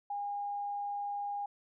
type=tone; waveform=sine; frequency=813 Hz; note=G#5; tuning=37 cents flat; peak=-34 dBFS; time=0.1-1.46 s; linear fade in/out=5 ms; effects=none